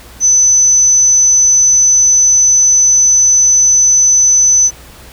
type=tone; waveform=sine; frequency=6040 Hz; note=F#8; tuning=35 cents sharp; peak=-5 dBFS; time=0.2-4.71 s; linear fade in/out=50 ms; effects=added 60 Hz sine -38 dBFS peak until 5.12 s + pink hiss -37 dBFS RMS until 5.12 s